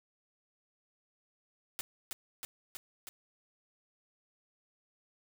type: noise with echo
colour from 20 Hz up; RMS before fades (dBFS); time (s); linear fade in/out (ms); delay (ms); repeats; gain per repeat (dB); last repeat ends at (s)
white; -38; 1.79-1.81; 0; 320; 4; -2; 3.09
effects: none